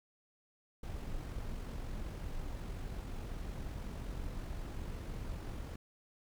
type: noise with amplitude modulation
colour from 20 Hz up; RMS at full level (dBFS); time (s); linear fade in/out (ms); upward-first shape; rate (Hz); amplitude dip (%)
brown; -40; 0.83-5.76; 5; sine; 45.5; 30
effects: none